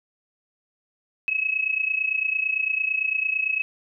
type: tone with amplitude modulation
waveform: sine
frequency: 2569 Hz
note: E7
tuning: 45 cents flat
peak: -18 dBFS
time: 1.28-3.62 s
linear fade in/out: 0 ms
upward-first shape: sine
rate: 28.9 Hz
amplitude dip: 80%
effects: none